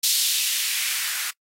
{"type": "noise with band-pass filter sweep", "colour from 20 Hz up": "violet", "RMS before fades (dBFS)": -24, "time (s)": [0.03, 1.31], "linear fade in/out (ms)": 10, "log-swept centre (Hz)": [4100, 1500], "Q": 1.6, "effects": ["noise-tail reverb RT60 0.1 s tail -26 dB re dry", "AAC 48 kbps"]}